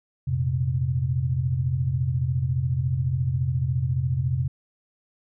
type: chord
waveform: sine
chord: F suspended fourth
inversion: none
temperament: equal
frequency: 87.31 / 116.54 / 130.81 Hz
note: F2 / Bb2 / C3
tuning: 0 / 0 / 0 cents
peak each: -28 / -29 / -23 dBFS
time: 0.27-4.48 s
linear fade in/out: 10 ms
effects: none